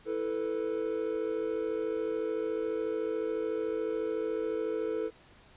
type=chord; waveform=triangle; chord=E suspended fourth; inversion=none; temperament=equal with one note detuned; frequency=327.7 / 440 / 493.9 Hz; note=E4 / A4 / B4; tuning=-10 / 0 / 0 cents; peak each=-35 / -30 / -34 dBFS; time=0.05-5.11 s; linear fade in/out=50 ms; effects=pink hiss -58 dBFS RMS until 5.56 s + resampled to 8000 Hz